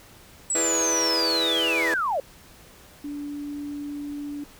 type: linear sweep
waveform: sine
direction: down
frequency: 7902 to 505 Hz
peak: -22 dBFS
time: 0.5-2.2 s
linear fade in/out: 2 ms
type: chord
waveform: sawtooth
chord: E dominant seventh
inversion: none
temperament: equal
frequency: 329.6 / 415.3 / 493.9 / 587.3 Hz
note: E4 / G#4 / B4 / D5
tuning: 0 / 0 / 0 / 0 cents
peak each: -25 / -30 / -25 / -31 dBFS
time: 0.55-1.94 s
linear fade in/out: 2 ms
type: tone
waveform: sine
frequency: 289.9 Hz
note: D4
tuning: 22 cents flat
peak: -30 dBFS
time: 3.04-4.44 s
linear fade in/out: 5 ms
effects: pink hiss -50 dBFS RMS until 4.59 s